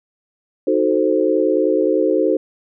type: chord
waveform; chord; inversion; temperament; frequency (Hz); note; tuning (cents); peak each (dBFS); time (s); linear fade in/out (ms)
sine; D# diminished seventh; none; equal; 311.1 / 370 / 440 / 523.3; D#4 / F#4 / A4 / C5; 0 / 0 / 0 / 0; -19; 0.67-2.37; 5
effects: none